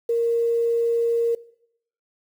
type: tone with quantisation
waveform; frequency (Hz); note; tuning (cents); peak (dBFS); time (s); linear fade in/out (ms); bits
sine; 465.8; A#4; -1; -18; 0.09-1.35; 5; 8
effects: noise-tail reverb RT60 0.7 s tail -20 dB re dry